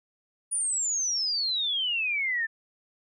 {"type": "exponential sweep", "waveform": "sine", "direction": "down", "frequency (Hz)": [9700, 1760], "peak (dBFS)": -25, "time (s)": [0.51, 2.47], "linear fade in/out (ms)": 20, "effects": []}